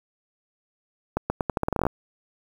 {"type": "accelerating click train", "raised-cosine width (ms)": 1, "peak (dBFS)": -9, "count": 14, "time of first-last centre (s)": [1.17, 1.867], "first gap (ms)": 130, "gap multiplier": 0.83, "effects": ["7-bit"]}